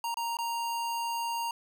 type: tone with dropouts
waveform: square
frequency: 932.3 Hz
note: A#5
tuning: in tune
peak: -31 dBFS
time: 0.04-1.51 s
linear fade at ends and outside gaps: 2 ms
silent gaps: 0.143-0.17 / 0.37-0.387 s
effects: none